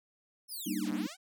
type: linear two-way sweep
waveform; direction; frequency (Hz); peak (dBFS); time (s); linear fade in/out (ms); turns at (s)
5% pulse; down then up; 5410 to 110 to 792; -32; 0.48-1.17; 50; 0.91
type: chord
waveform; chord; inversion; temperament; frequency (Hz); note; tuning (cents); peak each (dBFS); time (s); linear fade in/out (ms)
sine; Eb major seventh; first; equal; 196 / 233.1 / 293.7 / 311.1; G3 / Bb3 / D4 / Eb4; 0 / 0 / 0 / 0; -37; 0.66-1.07; 10
effects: none